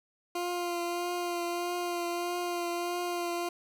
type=tone with vibrato; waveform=20% pulse; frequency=349.2 Hz; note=F4; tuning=in tune; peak=-26 dBFS; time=0.35-3.49 s; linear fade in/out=5 ms; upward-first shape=triangle; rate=1.6 Hz; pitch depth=23 cents each way; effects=none